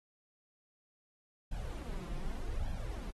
brown noise with flanger, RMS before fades -38 dBFS, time 1.51-3.11 s, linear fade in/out 10 ms, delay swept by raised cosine 1.2 to 5.8 ms, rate 0.84 Hz, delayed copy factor +0.75, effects AAC 32 kbps

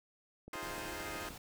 click train, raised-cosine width 2 ms, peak -36 dBFS, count 12, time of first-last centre 0.48-1.307 s, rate 13.3 Hz
10% pulse chord, F minor seventh, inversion third, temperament equal, 311.1 / 349.2 / 415.3 / 523.3 Hz, Eb4 / F4 / Ab4 / C5, 0 / 0 / 0 / 0 cents, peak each -38 / -38 / -39 / -39 dBFS, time 0.53-1.29 s, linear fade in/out 2 ms
pink noise, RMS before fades -49 dBFS, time 0.62-1.38 s, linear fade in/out 5 ms
effects none

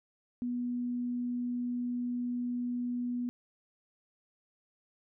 sine tone, 244.2 Hz, B3, 19 cents flat, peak -31 dBFS, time 0.42-3.29 s, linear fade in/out 0 ms, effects none

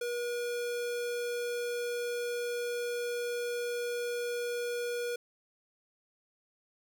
square tone, 480.8 Hz, B4, 46 cents flat, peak -33 dBFS, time 0.01-5.16 s, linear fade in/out 5 ms, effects none

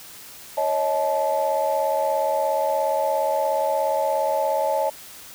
sine tone cluster, 553 / 630 / 867 Hz, C#5 / D#5 / A5, -4 / +21 / -26 cents, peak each -23 dBFS, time 0.57-4.9 s, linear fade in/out 10 ms, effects tanh soft clip ceiling -12 dBFS + white hiss -42 dBFS RMS until 5.34 s

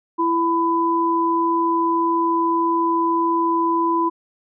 sine tone pair together, 333.9 / 1000 Hz, E4 / B5, +22 / +21 cents, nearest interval octave + perfect fifth, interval 1899 cents, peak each -20 / -18 dBFS, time 0.18-4.1 s, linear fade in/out 20 ms, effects none

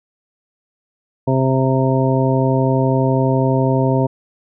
harmonic tone, 132 Hz, C3, 16 cents sharp, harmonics 1 / 2 / 3 / 4 / 5 / 7, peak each -16 / -19 / -21 / -22 / -23 / -24 dBFS, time 1.27-4.07 s, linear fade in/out 10 ms, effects none

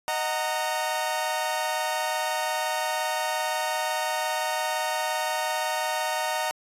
sawtooth chord, D# minor, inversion none, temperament equal with one note detuned, 622.3 / 740 / 920.6 Hz, D#5 / F#5 / A#5, 0 / 0 / -22 cents, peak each -27 / -27 / -25 dBFS, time 0.08-6.51 s, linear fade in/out 0 ms, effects resampled to 32000 Hz

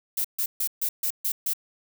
violet noise bursts, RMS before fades -26 dBFS, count 7, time 0.17-1.535 s, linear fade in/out 5 ms, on 75 ms, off 140 ms, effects none

